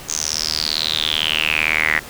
sawtooth tone with band-pass filter sweep, 77.78 Hz, D#2, in tune, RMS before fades -20 dBFS, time 0.08-2 s, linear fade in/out 20 ms, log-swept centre 6600 to 1900 Hz, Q 8.2, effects pink hiss -36 dBFS RMS until 2.09 s

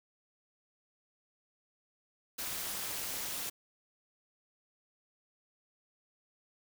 white noise with amplitude modulation, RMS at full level -35 dBFS, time 2.38-3.5 s, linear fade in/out 10 ms, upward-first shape sine, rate 251 Hz, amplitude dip 75%, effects none

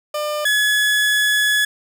30% pulse tone pair in turn, 600 / 1697.1 Hz, D5 / G#6, +37 / +37 cents, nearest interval octave + tritone, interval 1800 cents, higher second, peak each -18 / -12 dBFS, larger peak second, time 0.14-0.45 / 0.45-1.65 s, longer second, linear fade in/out 5 ms, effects none

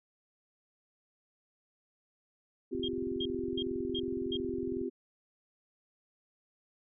sine chord, C suspended fourth, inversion none, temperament equal with one note detuned, 258 / 349.2 / 392 Hz, C4 / F4 / G4, -24 / 0 / 0 cents, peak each -37 dBFS, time 2.71-4.9 s, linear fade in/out 20 ms
click train, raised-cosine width 5 ms, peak -34 dBFS, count 46, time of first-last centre 2.75-4.814 s, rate 21.8 Hz
sine tone bursts, 3229 Hz, G#7, 49 cents flat, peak -34 dBFS, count 5, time 2.83-4.37 s, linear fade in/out 5 ms, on 52 ms, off 320 ms
effects none

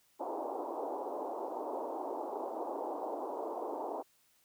white band-pass noise, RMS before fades -39 dBFS, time 0.19-4.03 s, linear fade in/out 20 ms, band 290 to 940 Hz, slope 48 dB/octave, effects white hiss -70 dBFS RMS until 4.44 s

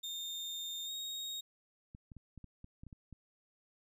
35% pulse tone with pitch glide, 3642 to 3738 Hz, A#7 to A#7, -41 to +4 cents, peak -38 dBFS, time 0.03-1.41 s, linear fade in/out 10 ms, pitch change +45 cents, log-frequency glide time 0.85-0.91 s
clicks, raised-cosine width 5 ms, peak -38 dBFS, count 10, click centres 1.949 / 2.118 / 2.167 / 2.377 / 2.443 / 2.644 / 2.835 / 2.867 / 2.928 / 3.127 s
effects none

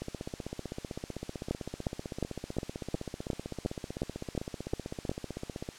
two click trains, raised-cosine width 2 ms, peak -16 / -23 dBFS, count 11 / 90, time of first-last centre 1.51-5.094 / 0.02-5.689 s, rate 2.79 / 15.7 Hz, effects white hiss -50 dBFS RMS until 5.78 s + low-pass 7000 Hz 12 dB/octave

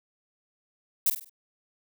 violet noise with echo, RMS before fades -22 dBFS, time 1.06-1.1 s, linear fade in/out 5 ms, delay 49 ms, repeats 4, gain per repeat -8 dB, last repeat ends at 1.296 s, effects none

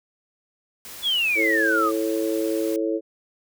white noise, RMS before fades -39 dBFS, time 0.85-2.76 s, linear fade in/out 0 ms
sine exponential sweep, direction down, 3494 to 1174.7 Hz, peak -19 dBFS, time 1.02-1.92 s, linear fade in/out 50 ms
harmonic tone, 110 Hz, A2, in tune, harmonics 3 / 4 / 5, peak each -24 / -26 / -28 dBFS, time 1.35-3.01 s, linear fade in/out 50 ms
effects none

